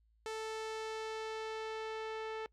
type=tone with low-pass filter sweep; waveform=sawtooth; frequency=440 Hz; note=A4; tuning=in tune; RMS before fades=-41 dBFS; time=0.26-2.46 s; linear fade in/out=0 ms; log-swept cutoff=7600 to 2900 Hz; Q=0.85; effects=noise-tail reverb RT60 0.1 s tail -23 dB re dry + added 55 Hz sine -68 dBFS peak until 2.52 s